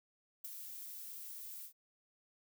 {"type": "noise with ADSR envelope", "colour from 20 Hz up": "violet", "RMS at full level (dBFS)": -42, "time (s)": [0.44, 1.73], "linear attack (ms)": 8, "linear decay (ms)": 18, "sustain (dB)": -6, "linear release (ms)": 100, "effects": []}